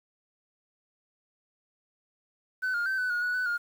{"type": "tone with pitch steps", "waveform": "sine", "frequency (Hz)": [1512, 1415, 1546, 1500, 1442, 1469, 1497, 1419], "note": ["F#6", "F6", "G6", "F#6", "F#6", "F#6", "F#6", "F6"], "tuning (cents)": [37, 22, -24, 23, -45, -13, 20, 27], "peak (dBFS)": -24, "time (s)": [2.62, 3.58], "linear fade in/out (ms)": 20, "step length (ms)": 120, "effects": ["tanh soft clip ceiling -25 dBFS", "9-bit"]}